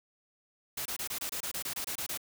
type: noise bursts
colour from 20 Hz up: white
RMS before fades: -36 dBFS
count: 13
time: 0.77-2.175 s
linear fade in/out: 5 ms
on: 85 ms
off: 25 ms
effects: none